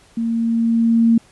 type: tone with level ramp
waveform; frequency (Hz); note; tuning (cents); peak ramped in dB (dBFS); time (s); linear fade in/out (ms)
sine; 229.6; A#3; -26; -18 to -9; 0.17-1.18; 5
effects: pink hiss -51 dBFS RMS until 1.31 s + resampled to 24000 Hz